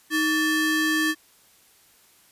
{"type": "ring-modulated tone", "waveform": "square", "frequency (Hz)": 727, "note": "F#5", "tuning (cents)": -31, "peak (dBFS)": -18, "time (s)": [0.1, 1.15], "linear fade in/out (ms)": 50, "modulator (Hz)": 1040, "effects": ["white hiss -57 dBFS RMS until 2.31 s", "resampled to 32000 Hz"]}